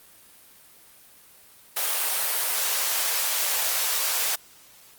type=high-pass noise; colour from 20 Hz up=white; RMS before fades=-25 dBFS; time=1.76-4.36 s; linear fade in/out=10 ms; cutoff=500 Hz; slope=24 dB/octave; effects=white hiss -52 dBFS RMS until 4.98 s + Opus 32 kbps